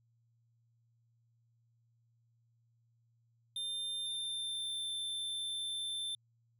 square tone with pitch glide, 3600 to 3555 Hz, A7 to A7, +39 to +17 cents, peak -37 dBFS, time 3.56-6.15 s, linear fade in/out 2 ms, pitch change -22 cents, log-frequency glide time 4.01-4.93 s, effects added 116 Hz sine -70 dBFS peak until 6.59 s

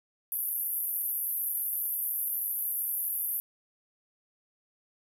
pink band-pass noise, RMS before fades -32 dBFS, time 0.32-3.4 s, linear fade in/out 0 ms, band 11000 to 14000 Hz, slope 96 dB/octave, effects none

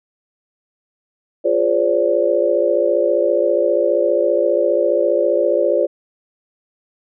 sine chord, D half-diminished seventh, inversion first, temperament equal with one note detuned, 349.2 / 415.3 / 523.3 / 578.2 Hz, F4 / Ab4 / C5 / D5, 0 / 0 / 0 / -27 cents, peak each -20 / -21 / -18 / -17 dBFS, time 1.44-5.87 s, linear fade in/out 20 ms, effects none

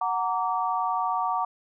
sine chord, Gb augmented, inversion none, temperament just, 740 / 925 / 1156.2 Hz, Gb5 / Bb5 / D6, 0 / -14 / -27 cents, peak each -28 dBFS, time 0.01-1.45 s, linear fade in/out 5 ms, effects none

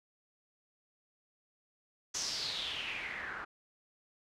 white noise with low-pass filter sweep, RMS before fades -39 dBFS, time 2.14-3.45 s, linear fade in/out 10 ms, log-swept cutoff 6200 to 1400 Hz, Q 5.4, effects none

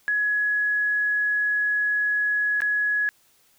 sine tone with dropouts, 1682 Hz, G#6, 22 cents sharp, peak -20 dBFS, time 0.08-3.09 s, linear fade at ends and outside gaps 0 ms, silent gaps 2.605-2.619 s, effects white hiss -61 dBFS RMS until 3.58 s

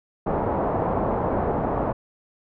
white low-pass noise, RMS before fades -24 dBFS, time 0.26-1.93 s, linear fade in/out 10 ms, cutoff 890 Hz, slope 24 dB/octave, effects none

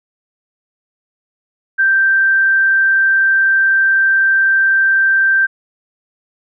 sine tone, 1568 Hz, G6, in tune, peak -9 dBFS, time 1.78-5.47 s, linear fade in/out 20 ms, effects none

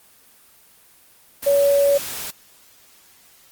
sine tone in noise, 565 Hz, C#5, 33 cents sharp, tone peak -13 dBFS, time 1.46-1.98 s, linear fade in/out 10 ms, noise white, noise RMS -30 dBFS, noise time 1.42-2.31 s, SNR +14 dB, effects white hiss -52 dBFS RMS until 3.51 s + Opus 24 kbps

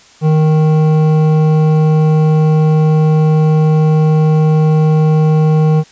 triangle tone with hard clipping, 155.56 Hz, D#3, in tune, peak -9 dBFS, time 0.21-5.84 s, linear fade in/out 50 ms, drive 15 dB, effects white hiss -43 dBFS RMS until 5.91 s + resampled to 16000 Hz

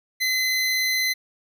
25% pulse tone, 2039 Hz, C7, 45 cents flat, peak -17 dBFS, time 0.2-1.14 s, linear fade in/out 20 ms, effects none

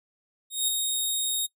15% pulse tone with ADSR envelope, 3729 Hz, A#7, in tune, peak -14 dBFS, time 0.5-1.47 s, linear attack 180 ms, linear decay 6 ms, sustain -4 dB, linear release 19 ms, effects noise-tail reverb RT60 0.1 s tail -24 dB re dry

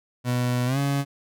30% pulse tone with pitch glide, 123.47 to 140.2 Hz, B2 to C#3, 0 to +20 cents, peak -19 dBFS, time 0.24-1.05 s, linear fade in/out 50 ms, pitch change +220 cents, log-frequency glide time 0.66-0.78 s, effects none

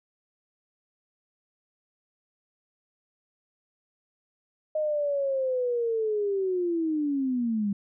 sine linear sweep, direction down, 622.3 to 196 Hz, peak -24 dBFS, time 4.75-7.73 s, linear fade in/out 5 ms, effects none

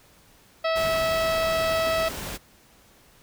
harmonic tone, 650 Hz, E5, 24 cents flat, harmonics 1 / 2 / 3 / 4 / 5 / 6 / 7 / 8, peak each -23 / -29 / -33 / -35 / -37 / -39 / -40 / -41 dBFS, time 0.64-2.09 s, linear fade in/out 10 ms
pink noise, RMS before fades -34 dBFS, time 0.75-2.38 s, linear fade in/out 20 ms
effects pink hiss -56 dBFS RMS until 3.22 s

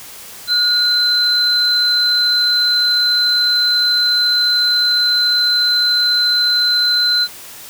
sine tone pair together, 1438 / 4067 Hz, F#6 / C8, -50 / -50 cents, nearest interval octave + tritone, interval 1800 cents, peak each -20 / -12 dBFS, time 0.47-7.28 s, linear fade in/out 50 ms, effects white hiss -35 dBFS RMS until 7.69 s

